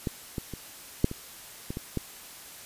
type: clicks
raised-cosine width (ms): 3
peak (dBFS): -15 / -18 / -23 / -7 / -22 / -20 / -20 / -15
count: 8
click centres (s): 0.072 / 0.382 / 0.537 / 1.044 / 1.114 / 1.705 / 1.771 / 1.973
effects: white hiss -46 dBFS RMS until 2.65 s + resampled to 32000 Hz